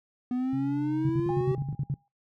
triangle exponential sweep, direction up, 245.7 to 383.5 Hz, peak -24 dBFS, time 0.31-1.55 s, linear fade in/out 2 ms
sine tone, 134.7 Hz, C#3, 49 cents flat, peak -32 dBFS, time 0.53-1.75 s, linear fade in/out 2 ms
sine tone bursts, 140 Hz, C#3, 18 cents sharp, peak -25 dBFS, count 9, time 1.05-1.941 s, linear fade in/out 2 ms, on 43 ms, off 63 ms
sine tone with exponential decay, 809 Hz, G#5, 46 cents flat, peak -31 dBFS, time 1.29-2.08 s, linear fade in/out 1 ms, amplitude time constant 170 ms
effects noise-tail reverb RT60 0.2 s tail -23 dB re dry

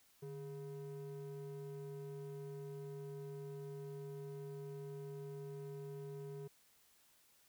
triangle ring-modulated tone, 280 Hz, C#4, 18 cents sharp, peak -40 dBFS, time 0.22-6.48 s, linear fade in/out 10 ms, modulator 132 Hz, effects white hiss -70 dBFS RMS until 7.48 s

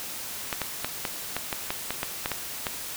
clicks, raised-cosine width 0.3 ms, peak -11 dBFS, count 12, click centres 0.528 / 0.617 / 0.846 / 1.052 / 1.366 / 1.528 / 1.705 / 1.906 / 2.031 / 2.259 / 2.317 / 2.668 s, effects white hiss -36 dBFS RMS until 2.96 s

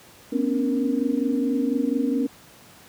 sine tone cluster, 237.9 / 263.5 / 287.8 / 469.7 Hz, A#3 / C4 / D4 / A#4, +35 / +12 / -35 / +13 cents, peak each -27 / -23 / -26 / -30 dBFS, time 0.32-2.27 s, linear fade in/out 10 ms, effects pink hiss -49 dBFS RMS until 2.88 s + high-pass 100 Hz 12 dB/octave

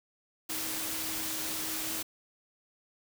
sine tone in noise, 316.6 Hz, D#4, 30 cents sharp, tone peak -44 dBFS, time 0.49-2.03 s, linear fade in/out 10 ms, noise white, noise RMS -35 dBFS, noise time 0.49-2.03 s, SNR -12 dB, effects none

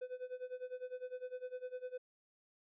triangle tone with tremolo, 504 Hz, B4, 35 cents sharp, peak -37 dBFS, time 0.01-1.98 s, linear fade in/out 10 ms, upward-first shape sine, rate 9.9 Hz, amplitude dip 90%, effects resampled to 8000 Hz

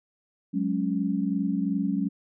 sine chord, F# suspended second, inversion none, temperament equal, 185 / 207.7 / 277.2 Hz, F#3 / G#3 / C#4, 0 / 0 / 0 cents, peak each -28 dBFS, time 0.53-2.09 s, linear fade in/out 20 ms, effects none

